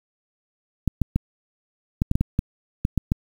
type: clicks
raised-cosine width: 5 ms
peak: -7 dBFS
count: 11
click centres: 0.877 / 1.017 / 1.16 / 2.019 / 2.114 / 2.155 / 2.21 / 2.391 / 2.851 / 2.977 / 3.119 s
effects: 7-bit